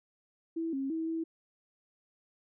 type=tone with pitch steps; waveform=sine; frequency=328.5 / 270.7 / 323.5 / 326.3 Hz; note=E4 / C#4 / E4 / E4; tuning=-6 / -41 / -32 / -18 cents; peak=-31 dBFS; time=0.56-1.24 s; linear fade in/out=10 ms; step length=170 ms; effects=none